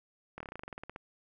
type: slowing click train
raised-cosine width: 0.5 ms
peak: -27 dBFS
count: 15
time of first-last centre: 0.38-0.961 s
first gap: 24 ms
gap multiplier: 1.08
effects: none